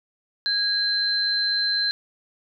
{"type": "tone pair together", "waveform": "sine", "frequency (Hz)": [1643, 4098], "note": ["G#6", "C8"], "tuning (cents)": [-19, -37], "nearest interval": "octave + major third", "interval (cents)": 1582, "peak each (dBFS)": [-27, -21], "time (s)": [0.46, 1.91], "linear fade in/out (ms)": 0, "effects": []}